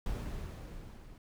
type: noise with level ramp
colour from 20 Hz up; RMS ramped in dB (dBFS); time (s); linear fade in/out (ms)
brown; -36 to -52; 0.06-1.18; 2
effects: none